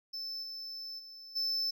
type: tone with level steps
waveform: triangle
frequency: 5274 Hz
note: E8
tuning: in tune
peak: -36 / -39 / -46 / -29 dBFS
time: 0.13-1.71 s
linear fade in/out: 10 ms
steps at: 0.42 / 0.98 / 1.35 s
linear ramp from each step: 20 ms
effects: none